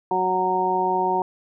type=harmonic tone; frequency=185 Hz; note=F#3; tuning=in tune; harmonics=1 / 2 / 3 / 4 / 5; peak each=-33 / -25 / -34 / -24 / -22 dBFS; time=0.11-1.22 s; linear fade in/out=2 ms; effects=none